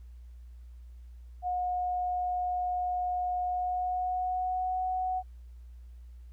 sine tone with pitch glide, 723 to 740.8 Hz, F#5 to F#5, -40 to +2 cents, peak -28 dBFS, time 1.42-5.23 s, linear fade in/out 50 ms, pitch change +42 cents, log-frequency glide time 3.44-4.83 s, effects added 60 Hz sine -45 dBFS peak until 6.32 s + pink hiss -73 dBFS RMS until 6.32 s

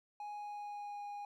triangle tone with pitch glide, 830.6 to 819.2 Hz, G#5 to G#5, 0 to -24 cents, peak -40 dBFS, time 0.2-1.25 s, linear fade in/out 2 ms, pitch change -24 cents, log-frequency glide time 0.32-1.04 s, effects none

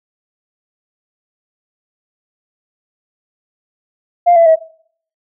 sine tone with pitch steps, 698.5 / 670 / 642.8 Hz, F5 / E5 / E5, 0 / +28 / -44 cents, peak -4 dBFS, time 4.26-4.56 s, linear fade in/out 20 ms, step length 100 ms, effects noise-tail reverb RT60 0.6 s tail -21 dB re dry + tanh soft clip ceiling -1 dBFS

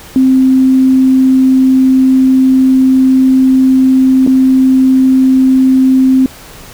sine tone with dropouts, 261.6 Hz, C4, in tune, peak -4 dBFS, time 0.16-6.26 s, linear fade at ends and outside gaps 1 ms, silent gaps 4.265-4.274 s, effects pink hiss -33 dBFS RMS until 6.73 s

